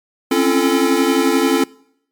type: tone cluster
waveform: square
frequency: 265.4 / 276.8 / 340 / 437.5 Hz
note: C4 / C#4 / F4 / A4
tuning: +25 / -2 / -46 / -10 cents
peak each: -19 dBFS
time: 0.31-1.64 s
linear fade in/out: 5 ms
effects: noise-tail reverb RT60 0.7 s tail -24 dB re dry + MP3 96 kbps